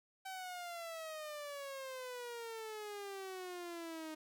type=exponential sweep; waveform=sawtooth; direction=down; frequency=770 to 310 Hz; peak=-40 dBFS; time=0.25-4.15 s; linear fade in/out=10 ms; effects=none